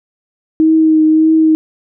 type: tone with vibrato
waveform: sine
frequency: 315.5 Hz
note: D#4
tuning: 24 cents sharp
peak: -6 dBFS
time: 0.6-1.55 s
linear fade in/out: 0 ms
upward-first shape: triangle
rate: 1.7 Hz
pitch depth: 23 cents each way
effects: none